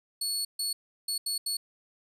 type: tone bursts at uneven times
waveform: 25% pulse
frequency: 4400 Hz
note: C#8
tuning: 14 cents flat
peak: -24 dBFS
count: 5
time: 0.21-0.45 / 0.59-0.73 / 1.08-1.18 / 1.26-1.38 / 1.46-1.57 s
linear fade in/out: 5 ms
effects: none